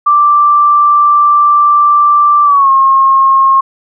sine tone with pitch glide, 1174.7 to 1077.2 Hz, D6 to C#6, 0 to -50 cents, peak -4 dBFS, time 0.06-3.61 s, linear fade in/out 10 ms, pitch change -150 cents, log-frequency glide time 2.44-2.7 s, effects none

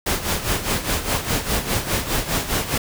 pink noise with tremolo, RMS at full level -20 dBFS, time 0.06-2.78 s, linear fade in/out 5 ms, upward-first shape sine, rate 4.9 Hz, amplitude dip 70%, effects none

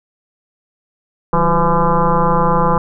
sine tone with frequency modulation, 502 Hz, B4, 28 cents sharp, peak -10 dBFS, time 1.33-2.78 s, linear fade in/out 2 ms, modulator 172 Hz, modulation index 4.1, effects none

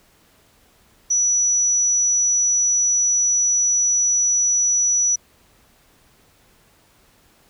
sine tone, 5900 Hz, F#8, 6 cents flat, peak -15 dBFS, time 1.1-5.16 s, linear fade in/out 10 ms, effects pink hiss -56 dBFS RMS until 7.49 s

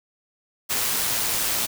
white noise with amplitude modulation, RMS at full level -23 dBFS, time 0.69-1.67 s, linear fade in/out 20 ms, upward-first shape sine, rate 113 Hz, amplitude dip 25%, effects none

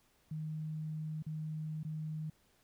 sine tone with dropouts, 155.56 Hz, D#3, in tune, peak -37 dBFS, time 0.31-2.3 s, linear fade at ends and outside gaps 5 ms, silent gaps 1.225-1.264 / 1.832-1.848 s, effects pink hiss -71 dBFS RMS until 2.63 s

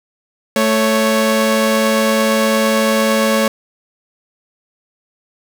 sawtooth tone pair together, 220 / 554.4 Hz, A3 / C#5, 0 / 0 cents, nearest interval octave + major third, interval 1600 cents, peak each -11 dBFS, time 0.56-3.48 s, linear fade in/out 2 ms, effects none

